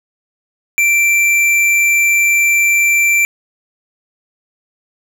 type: tone with tanh clipping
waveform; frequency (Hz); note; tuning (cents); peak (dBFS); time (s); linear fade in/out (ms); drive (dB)
triangle; 2349; D7; 0; -11; 0.78-3.25; 0; 18
effects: none